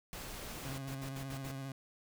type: noise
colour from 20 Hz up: pink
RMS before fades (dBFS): -45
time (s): 0.13-0.78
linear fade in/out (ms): 0
type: tone with vibrato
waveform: 30% pulse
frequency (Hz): 135.2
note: C#3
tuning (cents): -43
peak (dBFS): -38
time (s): 0.65-1.72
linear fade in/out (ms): 2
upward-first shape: square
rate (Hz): 15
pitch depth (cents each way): 24
type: noise bursts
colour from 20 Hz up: pink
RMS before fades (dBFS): -47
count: 5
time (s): 0.87-1.52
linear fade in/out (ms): 10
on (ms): 82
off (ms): 60
effects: none